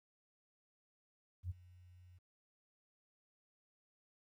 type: tone with ADSR envelope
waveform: sine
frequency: 89.6 Hz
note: F2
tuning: 45 cents sharp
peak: -36 dBFS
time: 1.43-2.19 s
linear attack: 70 ms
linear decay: 23 ms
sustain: -22 dB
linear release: 15 ms
effects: 13-bit